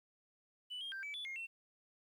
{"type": "tone with pitch steps", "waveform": "sine", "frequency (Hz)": [2978, 3220, 1572, 2299, 3455, 2136, 2704], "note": ["F#7", "G7", "G6", "D7", "A7", "C7", "E7"], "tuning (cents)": [11, 46, 4, -37, -32, 35, 43], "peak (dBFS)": -40, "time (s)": [0.7, 1.47], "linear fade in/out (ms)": 20, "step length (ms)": 110, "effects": ["tanh soft clip ceiling -39 dBFS", "12-bit"]}